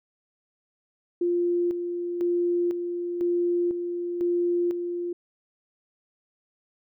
sine tone with tremolo, 349.2 Hz, F4, in tune, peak -21 dBFS, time 1.21-5.13 s, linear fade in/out 5 ms, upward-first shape square, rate 1 Hz, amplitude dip 50%, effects none

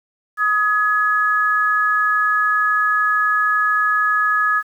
sine tone pair together, 1258 / 1690.9 Hz, D#6 / G#6, +19 / +31 cents, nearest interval perfect fourth, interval 512 cents, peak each -17 dBFS, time 0.37-4.63 s, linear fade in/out 50 ms, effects 8-bit

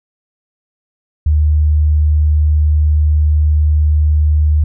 sine tone, 75.8 Hz, D#2, 45 cents flat, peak -8 dBFS, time 1.26-4.64 s, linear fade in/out 5 ms, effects none

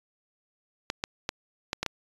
clicks, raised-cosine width 0.2 ms, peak -11 dBFS, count 6, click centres 0.901 / 1.039 / 1.291 / 1.731 / 1.83 / 1.863 s, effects resampled to 24000 Hz

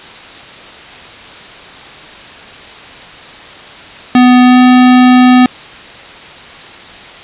square tone with pitch glide, 249.3 to 251.3 Hz, B3 to B3, +16 to +30 cents, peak -3 dBFS, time 4.15-5.46 s, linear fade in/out 2 ms, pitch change +14 cents, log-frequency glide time 4.43-4.59 s, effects white hiss -31 dBFS RMS until 7.23 s + resampled to 8000 Hz

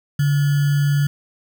sine tone with sample-and-hold, 143.7 Hz, D3, 37 cents flat, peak -14 dBFS, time 0.19-1.07 s, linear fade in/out 5 ms, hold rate 1575 Hz, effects none

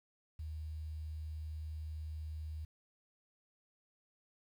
sine tone with quantisation, 77.78 Hz, D#2, in tune, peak -40 dBFS, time 0.39-2.65 s, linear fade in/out 5 ms, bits 11, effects none

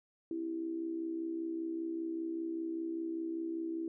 sine tone with amplitude modulation, 329.6 Hz, E4, in tune, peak -32 dBFS, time 0.31-3.88 s, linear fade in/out 2 ms, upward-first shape sine, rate 65.1 Hz, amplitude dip 60%, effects none

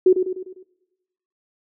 sine tone with echo, 370 Hz, F#4, in tune, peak -9 dBFS, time 0.06-0.13 s, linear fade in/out 5 ms, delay 100 ms, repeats 5, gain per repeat -6 dB, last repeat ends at 0.63 s, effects noise-tail reverb RT60 1.0 s tail -21 dB re dry

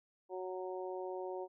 harmonic tone, 185 Hz, F#3, in tune, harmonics 2 / 3 / 4 / 5, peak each -41 / -45 / -47 / -49 dBFS, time 0.29-1.48 s, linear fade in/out 50 ms, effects none

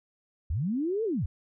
sine linear two-way sweep, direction up then down, 60.4 to 463.7 to 60.4 Hz, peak -26 dBFS, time 0.5-1.26 s, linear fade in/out 5 ms, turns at 1.04 s, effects none

